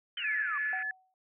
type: band-pass noise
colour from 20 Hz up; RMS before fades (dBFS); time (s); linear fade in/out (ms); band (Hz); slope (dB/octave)
pink; -43; 0.17-0.83; 2; 1400 to 2500; 96
type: exponential sweep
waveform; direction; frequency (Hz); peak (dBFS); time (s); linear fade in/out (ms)
sine; down; 3136 to 1108.7; -34; 0.17-0.58; 5
type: tone with tremolo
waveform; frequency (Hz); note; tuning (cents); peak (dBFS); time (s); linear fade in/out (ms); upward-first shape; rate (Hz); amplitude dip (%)
sine; 1721; A6; -39; -29; 0.24-0.91; 2; sine; 3; 35
type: tone with exponential decay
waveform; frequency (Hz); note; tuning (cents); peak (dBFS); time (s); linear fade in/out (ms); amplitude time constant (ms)
sine; 750; F#5; +23; -35; 0.73-1.14; 1; 87
effects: none